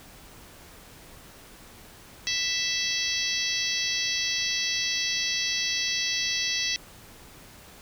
harmonic tone with a mistuned harmonic, 659.3 Hz, E5, in tune, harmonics 3 / 4 / 5 / 6 / 7 / 8 / 9, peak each -33 / -33 / -33 / -33 / -33 / -33 / -33 dBFS, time 2.27-6.76 s, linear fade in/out 0 ms, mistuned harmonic 7, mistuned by -26 cents, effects pink hiss -49 dBFS RMS until 7.81 s

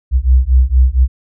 sine beating tone pair, 61.74 / 66.04 Hz, B1 / C2, 0 / +17 cents, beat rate 4.3 Hz, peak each -10 dBFS, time 0.11-1.08 s, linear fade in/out 50 ms, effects none

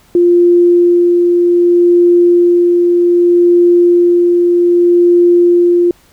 sine tone with tremolo, 349.2 Hz, F4, in tune, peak -4 dBFS, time 0.15-5.91 s, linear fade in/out 2 ms, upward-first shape sine, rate 0.64 Hz, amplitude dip 25%, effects pink hiss -48 dBFS RMS until 6.12 s

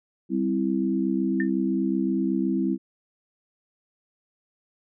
sine chord, C major, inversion second, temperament equal, 196 / 261.6 / 329.6 Hz, G3 / C4 / E4, 0 / 0 / 0 cents, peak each -26 dBFS, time 0.29-2.78 s, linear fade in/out 50 ms
sine tone with exponential decay, 1800 Hz, A6, 39 cents sharp, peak -23 dBFS, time 1.4-1.5 s, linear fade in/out 2 ms, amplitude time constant 20 ms
effects none

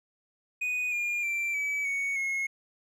triangle tone with pitch steps, 2483 / 2416 / 2352 / 2289 / 2227 / 2168 Hz, D#7 / D7 / D7 / D7 / C#7 / C#7, -4 / +48 / +2 / -45 / +7 / -39 cents, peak -26 dBFS, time 0.61-2.47 s, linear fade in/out 10 ms, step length 310 ms, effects none

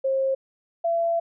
sine tone pair in turn, 535 / 674.1 Hz, C5 / E5, +38 / +39 cents, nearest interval major third, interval 401 cents, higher second, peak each -20 dBFS, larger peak neither, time 0.04-0.35 / 0.84-1.2 s, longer second, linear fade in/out 10 ms, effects none

